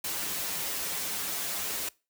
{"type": "noise with comb filter", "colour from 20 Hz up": "white", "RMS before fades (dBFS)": -33, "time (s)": [0.04, 1.89], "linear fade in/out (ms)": 5, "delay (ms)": 8.2, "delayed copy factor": -1, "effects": ["noise-tail reverb RT60 0.3 s tail -23 dB re dry", "high-pass 80 Hz 12 dB/octave"]}